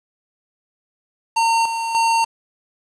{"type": "tone with tremolo", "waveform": "square", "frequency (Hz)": 913, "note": "A#5", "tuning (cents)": -36, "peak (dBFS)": -15, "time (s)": [1.36, 2.25], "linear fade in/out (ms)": 10, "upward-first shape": "square", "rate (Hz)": 1.7, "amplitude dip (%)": 55, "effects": ["resampled to 22050 Hz", "7-bit"]}